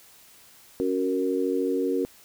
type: chord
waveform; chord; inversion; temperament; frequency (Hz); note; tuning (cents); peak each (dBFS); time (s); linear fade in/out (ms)
sine; F# major; second; equal with one note detuned; 277.2 / 370 / 464.3; C#4 / F#4 / A#4; 0 / 0 / -7; -27; 0.8-2.05; 0
effects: white hiss -53 dBFS RMS until 2.24 s